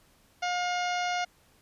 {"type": "harmonic tone with a mistuned harmonic", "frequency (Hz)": 714, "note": "F5", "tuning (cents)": 38, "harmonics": [1, 2, 3, 4, 5, 6, 7, 8, 9], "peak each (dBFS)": [-29, -35, -36, -40, -44, -44, -46, -44, -48], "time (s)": [0.42, 1.25], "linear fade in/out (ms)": 10, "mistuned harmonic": 5, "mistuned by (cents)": -22, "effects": ["pink hiss -63 dBFS RMS until 1.61 s", "resampled to 32000 Hz"]}